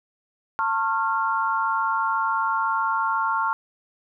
sine tone cluster, 897 / 1089 / 1384 Hz, A5 / C#6 / F6, +33 / -31 / -16 cents, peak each -25 dBFS, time 0.59-3.53 s, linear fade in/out 0 ms, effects none

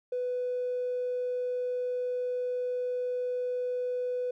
triangle tone with tanh clipping, 497 Hz, B4, 11 cents sharp, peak -28 dBFS, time 0.12-4.31 s, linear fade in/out 5 ms, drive 1 dB, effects none

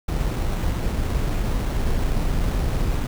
brown noise with sample-and-hold, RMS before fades -22 dBFS, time 0.08-3.07 s, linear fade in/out 5 ms, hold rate 4900 Hz, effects none

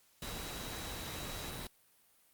sine tone in noise, 3896 Hz, B7, 24 cents flat, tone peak -51 dBFS, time 0.22-1.67 s, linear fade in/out 2 ms, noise pink, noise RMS -43 dBFS, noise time 0.22-1.67 s, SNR -11 dB, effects white hiss -68 dBFS RMS until 2.33 s + Opus 48 kbps

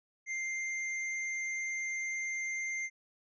sine tone with hard clipping, 2097 Hz, C7, 3 cents sharp, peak -35 dBFS, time 0.26-2.9 s, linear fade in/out 50 ms, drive 16 dB, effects resampled to 16000 Hz

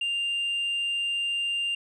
sine tone, 2794 Hz, F7, in tune, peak -23 dBFS, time 0.01-1.75 s, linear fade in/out 5 ms, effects tanh soft clip ceiling -24 dBFS

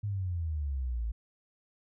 sine exponential sweep, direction down, 105.8 to 53.8 Hz, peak -30 dBFS, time 0.03-1.12 s, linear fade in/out 10 ms, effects none

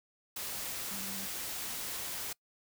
sine tone in noise, 196 Hz, G3, in tune, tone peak -46 dBFS, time 0.91-1.26 s, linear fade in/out 5 ms, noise white, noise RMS -39 dBFS, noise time 0.36-2.33 s, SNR -10 dB, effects noise-tail reverb RT60 0.1 s tail -24 dB re dry

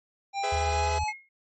square tone with pitch glide, 794 to 851 Hz, G5 to G#5, +22 to +42 cents, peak -28 dBFS, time 0.33-1.13 s, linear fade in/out 50 ms, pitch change +120 cents, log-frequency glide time 0.47-1.01 s
sawtooth chord, E major, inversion first, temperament equal with one note detuned, 415.3 / 506 / 659.3 Hz, G#4 / B4 / E5, 0 / +42 / 0 cents, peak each -31 dBFS, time 0.43-0.99 s, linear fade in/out 10 ms
sine tone, 78.1 Hz, D#2, 7 cents sharp, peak -28 dBFS, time 0.52-1.04 s, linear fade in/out 5 ms
sine tone with exponential decay, 2155 Hz, C#7, 49 cents flat, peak -28 dBFS, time 1.08-1.29 s, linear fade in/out 5 ms, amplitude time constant 45 ms
effects MP3 32 kbps

